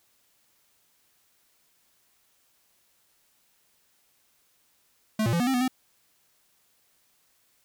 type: tone with pitch steps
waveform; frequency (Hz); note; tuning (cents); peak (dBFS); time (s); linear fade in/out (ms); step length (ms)
square; 217.1 / 115.9 / 170.3 / 243.8 / 265.2 / 246.6 / 257.5; A3 / A#2 / F3 / B3 / C4 / B3 / C4; -23 / -10 / -43 / -22 / +23 / -2 / -28; -23; 5.19-5.68; 5; 70
effects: white hiss -67 dBFS RMS until 7.64 s